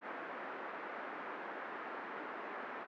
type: band-pass noise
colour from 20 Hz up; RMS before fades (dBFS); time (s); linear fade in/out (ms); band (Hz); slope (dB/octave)
white; -45; 0.01-2.87; 50; 250 to 1700; 24
effects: none